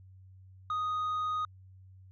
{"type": "tone with tanh clipping", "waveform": "sine", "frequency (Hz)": 1244.5, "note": "D#6", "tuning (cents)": 0, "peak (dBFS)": -30, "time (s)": [0.7, 1.45], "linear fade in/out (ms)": 2, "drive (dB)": 3, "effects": ["added 94 Hz sine -51 dBFS peak until 2.11 s", "MP3 64 kbps"]}